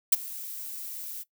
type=noise with ADSR envelope; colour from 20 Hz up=violet; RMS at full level=-17 dBFS; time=0.12-1.24 s; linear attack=8 ms; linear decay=24 ms; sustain=-21 dB; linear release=27 ms; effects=noise-tail reverb RT60 0.1 s tail -18 dB re dry